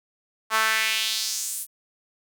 sawtooth tone with high-pass filter sweep, 220 Hz, A3, in tune, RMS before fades -25 dBFS, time 0.5-1.67 s, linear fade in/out 50 ms, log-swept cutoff 1100 to 11000 Hz, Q 2.2, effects none

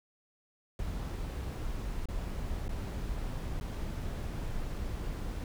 brown noise with dropouts, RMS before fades -36 dBFS, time 0.79-5.44 s, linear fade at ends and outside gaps 1 ms, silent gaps 2.056-2.086 / 2.681-2.692 / 3.6-3.61 s, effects none

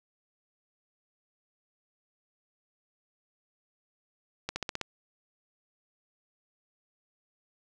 accelerating click train, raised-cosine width 0.2 ms, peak -15 dBFS, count 6, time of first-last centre 4.49-4.813 s, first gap 70 ms, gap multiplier 0.96, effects none

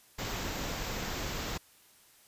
pink band-stop noise, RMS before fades -36 dBFS, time 0.18-1.58 s, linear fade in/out 10 ms, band 7700 to 13000 Hz, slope 96 dB/octave, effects white hiss -61 dBFS RMS until 2.27 s + resampled to 32000 Hz

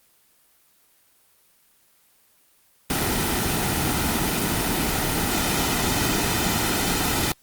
pink noise with comb filter, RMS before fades -23 dBFS, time 2.9-7.32 s, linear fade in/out 2 ms, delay 1.8 ms, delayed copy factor -0.5, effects white hiss -60 dBFS RMS until 7.42 s + Opus 24 kbps

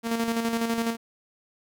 sawtooth tone with tremolo, 230 Hz, A#3, 23 cents flat, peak -19 dBFS, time 0.03-0.97 s, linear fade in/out 50 ms, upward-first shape square, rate 12 Hz, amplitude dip 45%, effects none

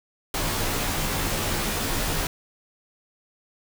pink noise with comb filter, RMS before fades -26 dBFS, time 0.34-2.27 s, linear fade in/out 2 ms, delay 16 ms, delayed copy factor -0.95, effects none

